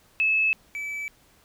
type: tone pair in turn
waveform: sine / triangle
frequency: 2600 / 2304 Hz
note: E7 / D7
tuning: -24 / -34 cents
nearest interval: major second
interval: 210 cents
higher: first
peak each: -19 / -28 dBFS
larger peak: first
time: 0.2-0.53 / 0.75-1.08 s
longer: neither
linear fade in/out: 0 ms
effects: pink hiss -59 dBFS RMS until 1.44 s